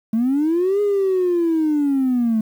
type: linear two-way sweep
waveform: triangle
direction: up then down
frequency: 215.5 to 415.3 to 215.5 Hz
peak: -12 dBFS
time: 0.13-2.41 s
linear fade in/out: 5 ms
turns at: 0.81 s
effects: tanh soft clip ceiling -12 dBFS + 8-bit